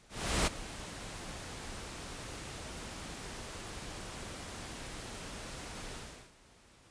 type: noise with ADSR envelope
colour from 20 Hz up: pink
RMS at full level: -28 dBFS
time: 0.09-6.33 s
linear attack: 380 ms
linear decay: 15 ms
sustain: -16 dB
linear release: 380 ms
effects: pink hiss -61 dBFS RMS until 6.9 s + resampled to 22050 Hz